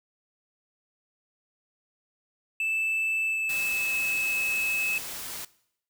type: tone with pitch glide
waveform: triangle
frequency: 2637 to 2590 Hz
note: E7 to E7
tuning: 0 to -31 cents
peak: -24 dBFS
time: 2.6-4.98 s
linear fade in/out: 2 ms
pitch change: -31 cents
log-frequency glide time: 3.24-4.01 s
type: noise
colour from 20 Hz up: white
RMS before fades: -37 dBFS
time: 3.49-5.45 s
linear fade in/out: 5 ms
effects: noise-tail reverb RT60 0.7 s tail -20 dB re dry